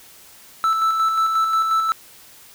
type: tone with tremolo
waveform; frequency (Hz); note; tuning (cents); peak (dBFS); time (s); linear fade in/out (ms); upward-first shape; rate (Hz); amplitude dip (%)
triangle; 1318.5; E6; 0; -13; 0.64-1.92; 0; square; 5.6; 35
effects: white hiss -46 dBFS RMS until 2.54 s